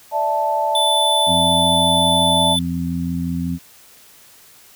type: chord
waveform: sine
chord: D suspended second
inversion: none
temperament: equal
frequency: 587.3 / 659.3 / 880 Hz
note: D5 / E5 / A5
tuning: 0 / 0 / 0 cents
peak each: -23 / -23 / -18 dBFS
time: 0.11-2.57 s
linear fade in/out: 50 ms
type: tone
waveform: square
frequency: 3500 Hz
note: A7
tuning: 10 cents flat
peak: -17 dBFS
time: 0.75-2.59 s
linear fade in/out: 2 ms
type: harmonic tone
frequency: 85.6 Hz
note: F2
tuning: 34 cents flat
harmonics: 1 / 2 / 3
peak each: -28 / -22 / -24 dBFS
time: 1.26-3.59 s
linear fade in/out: 50 ms
effects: white hiss -47 dBFS RMS until 4.75 s